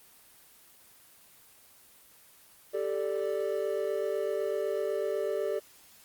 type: chord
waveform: triangle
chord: G suspended second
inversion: none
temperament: equal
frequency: 392 / 440 / 587.3 Hz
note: G4 / A4 / D5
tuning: 0 / 0 / 0 cents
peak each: -31 dBFS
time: 2.73-5.6 s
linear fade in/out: 20 ms
effects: white hiss -57 dBFS RMS until 6.04 s + Opus 24 kbps